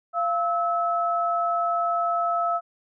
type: tone pair together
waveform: sine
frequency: 689.3 / 1300 Hz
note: F5 / E6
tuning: -23 / -24 cents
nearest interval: major seventh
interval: 1099 cents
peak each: -24 dBFS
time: 0.13-2.61 s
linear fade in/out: 50 ms
effects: none